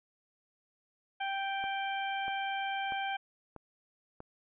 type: harmonic tone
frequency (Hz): 784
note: G5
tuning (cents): 0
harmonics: 1 / 2 / 3 / 4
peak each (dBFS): -34 / -39 / -41 / -43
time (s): 1.2-3.17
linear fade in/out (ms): 10
type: click train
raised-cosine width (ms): 1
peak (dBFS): -31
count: 5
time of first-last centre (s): 1.64-4.204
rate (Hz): 1.56
effects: none

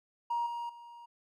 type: tone with level steps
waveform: triangle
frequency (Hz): 945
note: A#5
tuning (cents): +23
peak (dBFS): -26 / -33 / -46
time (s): 0.3-1.06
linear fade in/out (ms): 10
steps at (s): 0.46 / 0.69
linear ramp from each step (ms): 5
effects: tanh soft clip ceiling -26 dBFS

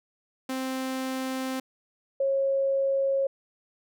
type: tone pair in turn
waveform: sawtooth / sine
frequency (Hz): 261.6 / 544.8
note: C4 / C#5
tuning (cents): 0 / -30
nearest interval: octave + minor second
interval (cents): 1270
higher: second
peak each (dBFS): -25 / -22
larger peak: second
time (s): 0.49-1.6 / 2.2-3.27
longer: first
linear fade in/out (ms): 5
effects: none

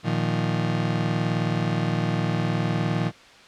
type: chord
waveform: 35% pulse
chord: Bb suspended fourth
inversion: none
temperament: just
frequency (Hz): 116.54 / 155.39 / 174.81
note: Bb2 / Eb3 / F3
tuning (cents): 0 / -2 / +2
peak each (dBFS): -25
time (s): 0.03-3.12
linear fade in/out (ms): 50
effects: white hiss -48 dBFS RMS until 3.47 s + low-pass 4000 Hz 12 dB/octave

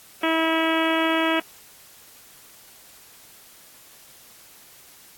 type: harmonic tone with a mistuned harmonic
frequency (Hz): 323.9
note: E4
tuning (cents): -30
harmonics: 1 / 2 / 3 / 4 / 5 / 6 / 7 / 8 / 9 / 10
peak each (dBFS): -23 / -26 / -28 / -29 / -30 / -31 / -31 / -32 / -33 / -33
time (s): 0.23-1.4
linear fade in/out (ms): 5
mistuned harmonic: 10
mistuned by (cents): +31
effects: white hiss -49 dBFS RMS until 5.17 s + AAC 64 kbps

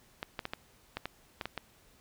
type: clicks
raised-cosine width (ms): 0.3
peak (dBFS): -19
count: 9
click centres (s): 0.229 / 0.392 / 0.454 / 0.535 / 0.97 / 1.056 / 1.412 / 1.456 / 1.577
effects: pink hiss -63 dBFS RMS until 2 s

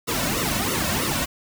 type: noise with flanger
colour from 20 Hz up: pink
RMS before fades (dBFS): -24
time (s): 0.07-1.26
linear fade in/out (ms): 20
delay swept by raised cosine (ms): 1.2 to 2.5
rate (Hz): 3.1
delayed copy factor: -1
effects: none

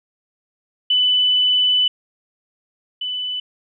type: tone pair in turn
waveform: sine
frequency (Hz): 2994 / 2994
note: F#7 / F#7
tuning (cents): +20 / +20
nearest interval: unison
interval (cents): 0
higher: neither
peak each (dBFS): -13 / -22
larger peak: first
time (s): 0.9-1.88 / 3.01-3.4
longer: first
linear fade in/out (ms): 5
effects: none

